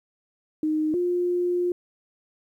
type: tone pair in turn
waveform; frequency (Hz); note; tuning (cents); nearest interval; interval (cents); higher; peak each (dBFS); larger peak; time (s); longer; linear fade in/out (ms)
sine; 309.4 / 354.4; D#4 / F4; -10 / +25; major second; 235; second; -21; neither; 0.63-0.94 / 0.94-1.72; second; 2
effects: 10-bit